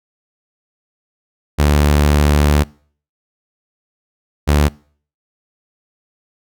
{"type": "tone pair in turn", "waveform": "sawtooth", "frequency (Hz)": [73.5, 73.5], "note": ["D2", "D2"], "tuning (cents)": [2, 2], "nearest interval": "unison", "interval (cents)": 0, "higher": "neither", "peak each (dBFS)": -6, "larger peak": "neither", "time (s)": [[1.58, 2.64], [4.47, 4.69]], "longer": "first", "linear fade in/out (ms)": 20, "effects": ["noise-tail reverb RT60 0.5 s tail -25 dB re dry"]}